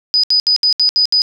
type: tone bursts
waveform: sine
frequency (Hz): 4975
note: D#8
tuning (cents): -1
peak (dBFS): -9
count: 7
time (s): 0.14-1.219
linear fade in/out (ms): 0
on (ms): 95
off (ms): 69
effects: none